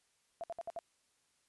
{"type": "tone bursts", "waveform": "sine", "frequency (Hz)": 676, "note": "E5", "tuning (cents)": 43, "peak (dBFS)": -38, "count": 5, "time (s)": [0.41, 0.789], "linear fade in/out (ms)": 0, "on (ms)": 27, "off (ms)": 61, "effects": ["white hiss -75 dBFS RMS until 1.48 s", "resampled to 24000 Hz"]}